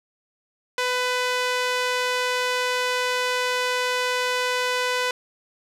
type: tone with band-pass filter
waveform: sawtooth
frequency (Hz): 499.7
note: B4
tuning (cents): +20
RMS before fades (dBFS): -24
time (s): 0.78-5.11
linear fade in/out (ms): 2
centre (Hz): 2500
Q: 0.52
effects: none